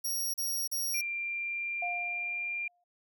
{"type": "tone bursts", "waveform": "15% pulse", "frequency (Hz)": 5630, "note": "F8", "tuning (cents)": 13, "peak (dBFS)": -25, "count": 3, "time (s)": [0.04, 1.014], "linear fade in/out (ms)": 10, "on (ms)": 300, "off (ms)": 37}
{"type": "tone with pitch glide", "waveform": "sine", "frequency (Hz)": [2375, 2390], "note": ["D7", "D7"], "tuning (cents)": [19, 30], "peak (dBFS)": -32, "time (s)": [0.94, 2.68], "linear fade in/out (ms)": 5, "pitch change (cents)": 11, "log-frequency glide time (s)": [1.09, 2.45]}
{"type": "tone with exponential decay", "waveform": "sine", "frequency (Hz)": 706, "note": "F5", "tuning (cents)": 19, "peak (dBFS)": -32, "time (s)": [1.82, 2.84], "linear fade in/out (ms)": 5, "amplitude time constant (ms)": 220}
{"effects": []}